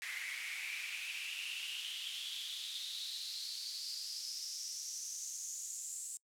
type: noise with high-pass filter sweep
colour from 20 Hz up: pink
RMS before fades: -43 dBFS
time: 0.02-6.17 s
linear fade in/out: 0 ms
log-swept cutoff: 2000 to 7700 Hz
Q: 6.5
effects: noise-tail reverb RT60 0.1 s tail -25 dB re dry + low-pass 12000 Hz 12 dB/octave